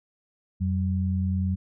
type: tone pair together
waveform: sine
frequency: 89 / 189.01 Hz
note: F2 / F#3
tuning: +33 / +37 cents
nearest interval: octave + minor second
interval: 1304 cents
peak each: -24 / -27 dBFS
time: 0.6-1.56 s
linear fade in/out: 20 ms
effects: none